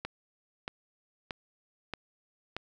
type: click train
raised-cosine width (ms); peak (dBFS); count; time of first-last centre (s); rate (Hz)
0.3; -19; 5; 0.05-2.566; 1.59
effects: none